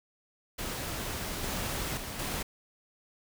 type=noise with level steps; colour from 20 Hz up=pink; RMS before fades=-36 / -34 / -39 / -34 dBFS; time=0.58-2.43 s; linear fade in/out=10 ms; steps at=1.43 / 1.97 / 2.19 s; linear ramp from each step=5 ms; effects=none